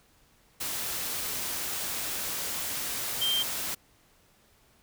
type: tone in noise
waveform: sine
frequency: 3160 Hz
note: G7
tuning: 13 cents sharp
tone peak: -25 dBFS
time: 3.21-3.43 s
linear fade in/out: 10 ms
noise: white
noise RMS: -33 dBFS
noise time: 0.6-3.75 s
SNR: +5 dB
effects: pink hiss -63 dBFS RMS until 4.82 s